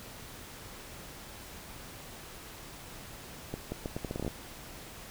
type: accelerating click train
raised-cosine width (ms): 2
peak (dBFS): -21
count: 12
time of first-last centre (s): 3.54-4.278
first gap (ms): 180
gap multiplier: 0.77
effects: pink hiss -47 dBFS RMS until 5.1 s